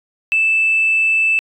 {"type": "tone", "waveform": "sine", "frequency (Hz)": 2637, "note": "E7", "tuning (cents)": 0, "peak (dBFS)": -11, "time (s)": [0.32, 1.39], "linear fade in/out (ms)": 0, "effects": ["tanh soft clip ceiling -7 dBFS"]}